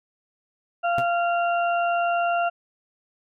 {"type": "harmonic tone", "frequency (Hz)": 692, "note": "F5", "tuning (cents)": -16, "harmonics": [1, 2, 4], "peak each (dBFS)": [-21, -27, -33], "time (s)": [0.83, 2.5], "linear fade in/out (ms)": 20}
{"type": "tone with exponential decay", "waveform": "sawtooth", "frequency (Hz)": 126.9, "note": "B2", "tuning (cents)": 47, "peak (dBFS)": -22, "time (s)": [0.98, 1.07], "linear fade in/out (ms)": 0, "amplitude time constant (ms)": 19}
{"effects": []}